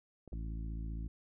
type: clicks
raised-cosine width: 2 ms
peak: -37 dBFS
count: 2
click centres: 0.277 / 0.33 s
type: harmonic tone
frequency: 55.2 Hz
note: A1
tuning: 6 cents sharp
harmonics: 1 / 2 / 3 / 4 / 5 / 6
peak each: -38 / -48 / -48 / -54 / -53 / -58 dBFS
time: 0.32-1.08 s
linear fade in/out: 5 ms
effects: none